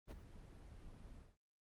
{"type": "noise with ADSR envelope", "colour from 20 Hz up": "brown", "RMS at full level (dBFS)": -45, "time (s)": [0.07, 1.37], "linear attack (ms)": 43, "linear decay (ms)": 21, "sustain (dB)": -11, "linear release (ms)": 200, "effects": ["Opus 24 kbps"]}